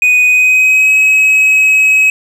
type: tone with pitch glide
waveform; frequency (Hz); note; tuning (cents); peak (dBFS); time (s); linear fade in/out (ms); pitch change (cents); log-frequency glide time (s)
triangle; 2489 to 2553; D#7 to D#7; 0 to +44; -4; 0.02-2.1; 2; +44; 0.25-0.94
effects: none